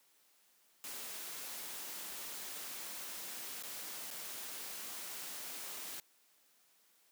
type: noise with dropouts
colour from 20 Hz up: white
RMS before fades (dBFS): -45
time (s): 0.84-6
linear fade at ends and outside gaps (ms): 1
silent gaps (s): 3.626-3.635 / 4.105-4.111
effects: white hiss -70 dBFS RMS until 7.11 s + high-pass 200 Hz 12 dB/octave